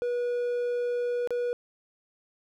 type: tone with dropouts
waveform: triangle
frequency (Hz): 485.1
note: B4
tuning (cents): -31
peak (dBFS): -24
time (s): 0.02-1.53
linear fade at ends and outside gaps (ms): 0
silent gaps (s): 1.274-1.306
effects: none